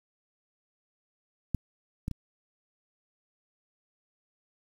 clicks, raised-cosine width 5 ms, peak -15 / -19 / -23 dBFS, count 3, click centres 1.547 / 2.081 / 2.113 s, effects 8-bit

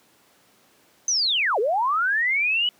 sine linear two-way sweep, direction down then up, 6260 to 389.4 to 2991 Hz, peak -19 dBFS, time 1.08-2.69 s, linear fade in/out 2 ms, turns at 1.59 s, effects pink hiss -58 dBFS RMS until 2.79 s + high-pass 200 Hz 12 dB/octave

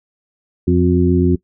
harmonic tone with a mistuned harmonic, 87.31 Hz, F2, in tune, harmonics 1 / 2 / 3 / 4, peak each -16 / -16 / -16 / -16 dBFS, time 0.67-1.36 s, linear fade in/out 10 ms, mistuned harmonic 4, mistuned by +43 cents, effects noise-tail reverb RT60 0.1 s tail -20 dB re dry

